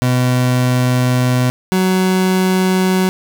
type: tone pair in turn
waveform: 30% pulse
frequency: 125.7 / 186.44 Hz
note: B2 / F#3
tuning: +31 / +13 cents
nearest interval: perfect fifth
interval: 682 cents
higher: second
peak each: -9 dBFS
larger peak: neither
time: 0.02-1.5 / 1.72-3.09 s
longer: first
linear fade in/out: 0 ms
effects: none